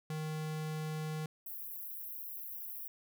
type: tone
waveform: square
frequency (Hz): 155.56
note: D#3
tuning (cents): 0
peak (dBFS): -37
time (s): 0.1-1.26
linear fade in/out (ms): 2
type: high-pass noise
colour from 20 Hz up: white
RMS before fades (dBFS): -44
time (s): 1.46-2.88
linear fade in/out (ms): 5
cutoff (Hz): 12000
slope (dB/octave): 48
effects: none